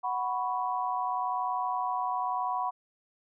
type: chord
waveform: sine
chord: F# suspended fourth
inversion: none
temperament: equal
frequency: 740 / 987.8 / 1108.7 Hz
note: F#5 / B5 / C#6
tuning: 0 / 0 / 0 cents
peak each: -32 / -31 / -35 dBFS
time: 0.03-2.71 s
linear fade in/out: 20 ms
effects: none